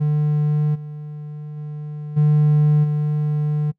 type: tone with level steps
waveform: triangle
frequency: 149.8 Hz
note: D3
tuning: 35 cents sharp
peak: -13 / -27 / -25 / -9 / -15 dBFS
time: 0-3.72 s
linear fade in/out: 20 ms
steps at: 0.74 / 1.56 / 2.16 / 2.83 s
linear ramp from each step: 20 ms
effects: noise-tail reverb RT60 0.1 s tail -22 dB re dry + tanh soft clip ceiling -5 dBFS